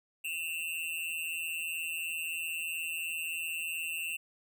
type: tone with amplitude modulation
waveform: square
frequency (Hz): 2702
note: E7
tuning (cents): +42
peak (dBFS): -31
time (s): 0.24-4.17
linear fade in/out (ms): 10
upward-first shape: sine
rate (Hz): 163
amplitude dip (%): 80
effects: none